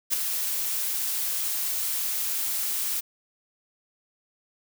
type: noise with ADSR envelope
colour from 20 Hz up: blue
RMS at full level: -21 dBFS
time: 0.1-3.01 s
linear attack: 36 ms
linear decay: 4 ms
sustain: -7 dB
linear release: 17 ms
effects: none